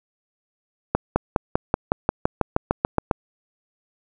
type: accelerating click train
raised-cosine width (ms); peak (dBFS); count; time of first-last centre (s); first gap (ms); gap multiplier
1; -3; 14; 0.95-3.112; 210; 0.96
effects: none